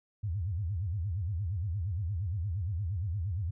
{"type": "tone with vibrato", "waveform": "sine", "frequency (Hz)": 92.3, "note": "F#2", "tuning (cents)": -4, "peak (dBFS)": -30, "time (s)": [0.23, 3.51], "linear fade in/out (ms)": 10, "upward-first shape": "sine", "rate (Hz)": 8.6, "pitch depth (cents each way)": 270, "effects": []}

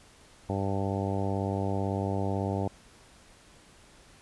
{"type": "harmonic tone", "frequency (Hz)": 98, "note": "G2", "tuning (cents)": 0, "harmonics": [1, 2, 3, 4, 5, 6, 7, 8, 9], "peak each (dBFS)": [-31, -34, -36, -37, -38, -39, -39, -40, -41], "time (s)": [0.49, 2.68], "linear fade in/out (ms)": 5, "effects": ["pink hiss -56 dBFS RMS until 4.21 s", "resampled to 24000 Hz"]}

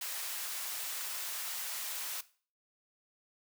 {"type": "high-pass noise", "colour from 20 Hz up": "white", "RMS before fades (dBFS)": -39, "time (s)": [0.01, 2.21], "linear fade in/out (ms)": 5, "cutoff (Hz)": 760, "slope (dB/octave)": 12, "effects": ["noise-tail reverb RT60 0.4 s tail -17 dB re dry"]}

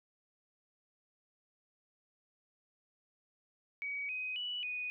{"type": "tone with pitch steps", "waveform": "sine", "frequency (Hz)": [2264, 2512, 2953, 2481], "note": ["C#7", "D#7", "F#7", "D#7"], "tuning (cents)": [36, 16, -4, -6], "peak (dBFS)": -36, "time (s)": [3.82, 4.9], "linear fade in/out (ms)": 0, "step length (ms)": 270, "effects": []}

